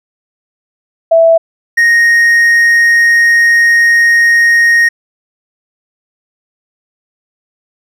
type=tone pair in turn; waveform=sine / triangle; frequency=659.3 / 1864.8 Hz; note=E5 / A#6; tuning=0 / 0 cents; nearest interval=octave + tritone; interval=1800 cents; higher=second; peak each=-3 dBFS; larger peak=neither; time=1.11-1.38 / 1.77-4.89 s; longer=second; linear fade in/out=10 ms; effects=none